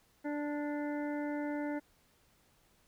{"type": "harmonic tone with a mistuned harmonic", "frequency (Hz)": 293.7, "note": "D4", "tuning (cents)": 0, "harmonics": [1, 2, 3, 5, 6, 7], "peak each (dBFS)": [-35, -41, -45, -49, -51, -52], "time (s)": [0.24, 1.8], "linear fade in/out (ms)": 20, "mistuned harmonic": 5, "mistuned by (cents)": -16, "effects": ["pink hiss -69 dBFS RMS until 2.87 s"]}